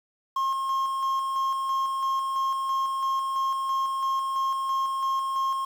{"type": "tone with tremolo", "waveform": "triangle", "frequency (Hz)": 1073, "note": "C6", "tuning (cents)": 43, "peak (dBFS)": -21, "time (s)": [0.36, 5.65], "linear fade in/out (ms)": 5, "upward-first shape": "square", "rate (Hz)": 3, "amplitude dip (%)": 30, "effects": ["8-bit"]}